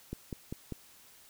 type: click train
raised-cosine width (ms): 3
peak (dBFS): -24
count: 4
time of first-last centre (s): 0.13-0.723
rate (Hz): 5.06
effects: white hiss -58 dBFS RMS until 1.29 s